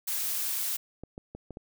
blue noise, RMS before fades -31 dBFS, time 0.07-0.77 s, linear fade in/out 10 ms
clicks, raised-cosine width 2 ms, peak -27 dBFS, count 5, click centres 1.036 / 1.179 / 1.35 / 1.507 / 1.571 s
effects none

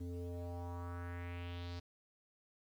square tone with low-pass filter sweep, 87.31 Hz, F2, in tune, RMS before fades -44 dBFS, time 0-1.8 s, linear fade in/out 10 ms, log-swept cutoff 330 to 4800 Hz, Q 3.1, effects 11-bit

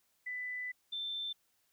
sine tone pair in turn, 1994 / 3553 Hz, B6 / A7, +16 / +16 cents, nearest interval minor seventh, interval 1000 cents, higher second, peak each -37 / -36 dBFS, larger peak second, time 0.26-0.72 / 0.92-1.33 s, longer first, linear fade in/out 10 ms, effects white hiss -75 dBFS RMS until 1.72 s

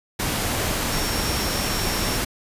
sine tone in noise, 5500 Hz, F8, 27 cents flat, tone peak -31 dBFS, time 0.92-2.18 s, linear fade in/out 10 ms, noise pink, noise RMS -24 dBFS, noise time 0.19-2.25 s, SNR -10 dB, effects resampled to 32000 Hz

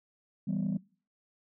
sine chord, E minor, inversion none, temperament equal, 164.81 / 196 / 246.9 Hz, E3 / G3 / B3, 0 / 0 / 0 cents, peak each -33 / -30 / -35 dBFS, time 0.47-0.78 s, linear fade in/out 10 ms, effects noise-tail reverb RT60 0.4 s tail -22 dB re dry + tanh soft clip ceiling -24 dBFS

